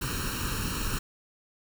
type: noise with comb filter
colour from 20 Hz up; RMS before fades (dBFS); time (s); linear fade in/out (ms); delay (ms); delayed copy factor
pink; -31; 0.01-0.99; 10; 0.72; +0.85
effects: none